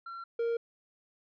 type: tone pair in turn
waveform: triangle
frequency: 1363 / 465.2 Hz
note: F6 / A#4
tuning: -43 / -4 cents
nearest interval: octave + perfect fifth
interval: 1861 cents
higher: first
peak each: -38 / -26 dBFS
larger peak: second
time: 0.06-0.24 / 0.39-0.57 s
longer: neither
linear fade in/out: 5 ms
effects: resampled to 11025 Hz